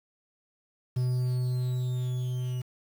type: tone with level ramp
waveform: triangle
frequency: 125.7 Hz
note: B2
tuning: 31 cents sharp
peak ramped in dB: -22 to -27 dBFS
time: 0.96-2.62 s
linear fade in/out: 10 ms
effects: 8-bit